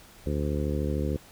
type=harmonic tone; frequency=73.42 Hz; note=D2; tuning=in tune; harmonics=1 / 2 / 3 / 4 / 5 / 6 / 7; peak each=-29 / -32 / -34 / -35 / -36 / -37 / -37 dBFS; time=0.26-1.17 s; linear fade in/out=5 ms; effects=pink hiss -52 dBFS RMS until 1.31 s